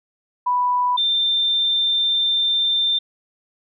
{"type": "tone pair in turn", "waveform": "sine", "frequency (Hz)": [987.8, 3582], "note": ["B5", "A7"], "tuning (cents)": [0, 30], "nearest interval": "octave + minor seventh", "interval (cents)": 2230, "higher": "second", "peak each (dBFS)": -16, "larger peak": "neither", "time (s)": [[0.46, 0.97], [0.97, 2.99]], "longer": "second", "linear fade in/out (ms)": 10, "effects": []}